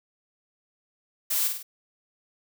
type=noise with echo; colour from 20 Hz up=blue; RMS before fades=-26 dBFS; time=1.3-1.48 s; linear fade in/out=10 ms; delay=50 ms; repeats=3; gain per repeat=-5 dB; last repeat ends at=1.63 s; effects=none